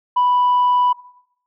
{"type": "tone", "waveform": "sine", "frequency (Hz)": 987.8, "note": "B5", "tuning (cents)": 0, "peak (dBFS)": -11, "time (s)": [0.16, 0.93], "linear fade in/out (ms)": 10, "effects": ["noise-tail reverb RT60 0.7 s tail -19 dB re dry", "tanh soft clip ceiling -10 dBFS"]}